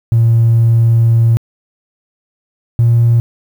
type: tone pair in turn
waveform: triangle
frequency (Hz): 115.1 / 117.18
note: A#2 / A#2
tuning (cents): -22 / +9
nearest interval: unison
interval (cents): 31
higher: second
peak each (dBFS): -3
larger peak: neither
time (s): 0.12-1.37 / 2.79-3.2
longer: first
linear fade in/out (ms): 0
effects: tanh soft clip ceiling -3 dBFS + 7-bit